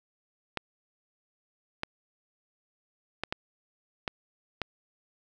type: clicks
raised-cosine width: 0.3 ms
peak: -14 dBFS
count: 6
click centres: 0.573 / 1.834 / 3.236 / 3.325 / 4.078 / 4.617 s
effects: none